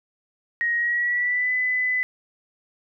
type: tone with pitch glide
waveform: sine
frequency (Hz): 1882 to 2005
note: A#6 to B6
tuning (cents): +16 to +26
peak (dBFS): -20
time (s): 0.61-2.03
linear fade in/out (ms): 0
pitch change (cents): +110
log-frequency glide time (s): 0.76-1.52
effects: none